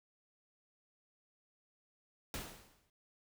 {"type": "noise with exponential decay", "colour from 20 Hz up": "pink", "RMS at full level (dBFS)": -40, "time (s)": [2.34, 2.9], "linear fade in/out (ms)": 1, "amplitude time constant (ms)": 120, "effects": []}